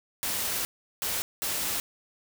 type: noise bursts at uneven times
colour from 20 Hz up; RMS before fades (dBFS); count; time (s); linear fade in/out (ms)
white; -30; 3; 0.23-0.65 / 1.02-1.22 / 1.42-1.8; 0
effects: none